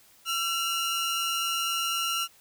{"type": "tone pair together", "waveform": "sawtooth", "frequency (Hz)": [1352, 2860], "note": ["E6", "F7"], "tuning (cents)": [43, 41], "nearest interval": "octave + minor second", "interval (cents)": 1298, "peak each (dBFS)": -26, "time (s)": [0.25, 2.28], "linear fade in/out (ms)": 50, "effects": ["white hiss -58 dBFS RMS until 2.4 s"]}